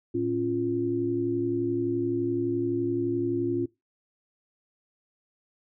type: tone cluster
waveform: sine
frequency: 113.9 / 276 / 347.7 Hz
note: A#2 / C#4 / F4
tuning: -40 / -7 / -8 cents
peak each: -35 / -29 / -26 dBFS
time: 0.14-3.66 s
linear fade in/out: 10 ms
effects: noise-tail reverb RT60 0.2 s tail -20 dB re dry